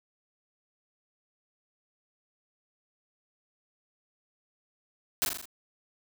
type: noise with echo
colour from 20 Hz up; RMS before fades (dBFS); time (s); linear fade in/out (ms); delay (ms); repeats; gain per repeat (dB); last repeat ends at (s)
white; -26; 5.22-5.25; 0; 41; 5; -4; 5.455
effects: none